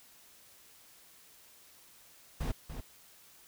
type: noise with echo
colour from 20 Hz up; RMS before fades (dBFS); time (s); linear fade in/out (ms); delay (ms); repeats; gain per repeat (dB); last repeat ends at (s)
brown; -33; 2.4-2.52; 10; 290; 1; -8; 2.81
effects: white hiss -59 dBFS RMS until 3.47 s